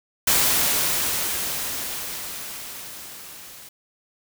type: noise with level ramp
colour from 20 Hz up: white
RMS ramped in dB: -18 to -43 dBFS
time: 0.27-3.69 s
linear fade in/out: 5 ms
effects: none